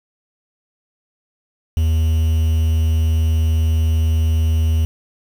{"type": "tone with quantisation", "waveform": "triangle", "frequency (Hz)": 80.2, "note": "E2", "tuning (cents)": -47, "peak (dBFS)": -11, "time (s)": [1.77, 4.85], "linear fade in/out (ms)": 0, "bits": 6, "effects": []}